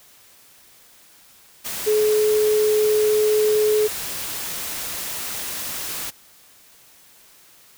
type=tone in noise; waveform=sine; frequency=426.4 Hz; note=G#4; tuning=46 cents sharp; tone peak=-15 dBFS; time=1.86-3.88 s; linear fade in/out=20 ms; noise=white; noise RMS=-29 dBFS; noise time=1.64-6.11 s; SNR=+11 dB; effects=white hiss -51 dBFS RMS until 7.77 s